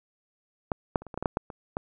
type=clicks; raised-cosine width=1 ms; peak=-12 / -9 / -29 / -28 / -25 / -17 / -17 / -10 / -11 / -25 / -15 dBFS; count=11; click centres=0.718 / 0.958 / 1.02 / 1.067 / 1.142 / 1.176 / 1.226 / 1.258 / 1.371 / 1.502 / 1.769 s; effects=none